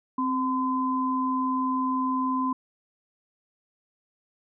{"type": "tone pair together", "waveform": "sine", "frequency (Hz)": [261.6, 1021.3], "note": ["C4", "C6"], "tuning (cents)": [0, -42], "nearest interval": "2 octaves", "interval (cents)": 2358, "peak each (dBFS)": -26, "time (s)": [0.18, 2.53], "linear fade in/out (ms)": 5, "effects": []}